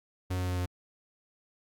45% pulse tone with pitch steps, 91.7 / 91.01 / 90.33 / 89.66 Hz, F#2 / F#2 / F#2 / F2, -15 / -28 / -41 / +46 cents, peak -29 dBFS, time 0.3-0.66 s, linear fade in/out 10 ms, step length 90 ms, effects Opus 48 kbps

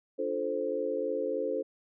sine chord, D minor seventh, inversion none, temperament equal, 293.7 / 349.2 / 440 / 523.3 Hz, D4 / F4 / A4 / C5, 0 / 0 / 0 / 0 cents, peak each -38 / -38 / -33 / -32 dBFS, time 0.18-1.63 s, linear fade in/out 20 ms, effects none

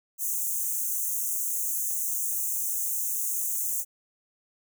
white high-pass noise, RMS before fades -29 dBFS, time 0.18-3.85 s, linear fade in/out 50 ms, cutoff 6100 Hz, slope 96 dB/octave, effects none

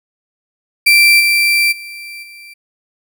35% pulse tone with level steps, 2349 Hz, D7, in tune, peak -4 / -8 / -26 / -32 dBFS, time 0.86-2.54 s, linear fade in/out 10 ms, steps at 1.19 / 1.71 / 2.22 s, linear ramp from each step 20 ms, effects none

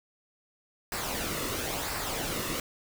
pink noise with flanger, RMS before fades -33 dBFS, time 0.92-2.6 s, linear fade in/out 2 ms, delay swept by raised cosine 0.3 to 1.29 ms, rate 0.98 Hz, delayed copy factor -0.5, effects none

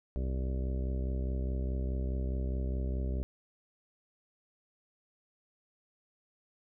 harmonic tone, 64.8 Hz, C2, 16 cents flat, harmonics 1 / 2 / 3 / 4 / 5 / 6 / 7 / 8 / 9 / 10, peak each -31 / -41 / -43 / -45 / -50 / -46 / -51 / -59 / -49 / -60 dBFS, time 0.16-3.23 s, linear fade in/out 0 ms, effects none

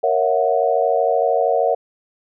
sine chord, F# dominant seventh, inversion first, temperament equal with one note detuned, 466.2 / 554.4 / 659.3 / 732.3 Hz, A#4 / C#5 / E5 / F#5, 0 / 0 / 0 / -18 cents, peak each -20 dBFS, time 0.03-1.75 s, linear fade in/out 10 ms, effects none

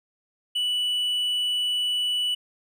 triangle tone, 2960 Hz, F#7, in tune, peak -21 dBFS, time 0.55-2.35 s, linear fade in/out 10 ms, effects none

